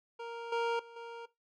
25% pulse tone with level steps, 466.2 Hz, A#4, in tune, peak -36 / -26 / -46 / -39 dBFS, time 0.19-1.26 s, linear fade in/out 10 ms, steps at 0.52 / 0.79 / 0.96 s, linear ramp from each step 5 ms, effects noise-tail reverb RT60 0.2 s tail -18 dB re dry + low-pass 3000 Hz 12 dB/octave

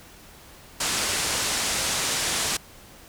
white low-pass noise, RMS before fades -26 dBFS, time 0.8-2.57 s, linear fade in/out 5 ms, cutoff 9000 Hz, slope 24 dB/octave, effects pink hiss -48 dBFS RMS until 3.08 s

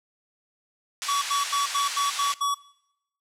white band-pass noise, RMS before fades -32 dBFS, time 1.02-2.34 s, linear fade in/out 0 ms, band 1200 to 6800 Hz, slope 12 dB/octave
square tone bursts, 1134 Hz, C#6, 39 cents sharp, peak -23 dBFS, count 7, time 1.08-2.546 s, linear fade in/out 10 ms, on 140 ms, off 81 ms
effects noise-tail reverb RT60 0.8 s tail -20 dB re dry + low-pass 11000 Hz 12 dB/octave

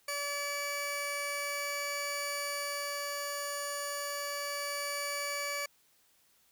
15% pulse tone pair together, 573.8 / 2295 Hz, D5 / D7, -40 / -40 cents, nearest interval 2 octaves, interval 2400 cents, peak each -30 / -31 dBFS, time 0.08-5.66 s, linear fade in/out 5 ms, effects white hiss -68 dBFS RMS until 6.51 s

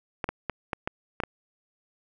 clicks, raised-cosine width 0.5 ms, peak -13 dBFS, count 7, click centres 0.242 / 0.29 / 0.497 / 0.732 / 0.875 / 1.202 / 1.236 s, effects none

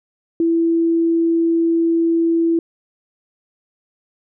sine tone, 332.4 Hz, E4, 15 cents sharp, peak -13 dBFS, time 0.4-2.59 s, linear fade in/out 2 ms, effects none

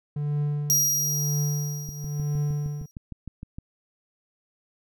triangle tone with tremolo, 146.83 Hz, D3, in tune, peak -20 dBFS, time 0.16-2.86 s, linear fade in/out 5 ms, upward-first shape triangle, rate 1 Hz, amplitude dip 85%
sawtooth tone with exponential decay, 5720 Hz, F8, 41 cents sharp, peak -15 dBFS, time 0.7-2.91 s, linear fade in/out 0 ms, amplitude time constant 480 ms
click train, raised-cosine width 5 ms, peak -24 dBFS, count 12, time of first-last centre 1.89-3.585 s, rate 6.49 Hz
effects none

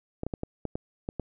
clicks, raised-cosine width 2 ms, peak -18 dBFS, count 8, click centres 0.234 / 0.266 / 0.338 / 0.434 / 0.653 / 0.755 / 1.089 / 1.197 s, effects none

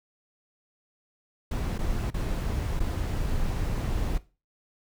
brown noise with dropouts, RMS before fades -28 dBFS, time 1.51-4.18 s, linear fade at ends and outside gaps 5 ms, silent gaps 1.781-1.789 / 2.104-2.141 / 2.795-2.801 s, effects noise-tail reverb RT60 0.3 s tail -17 dB re dry

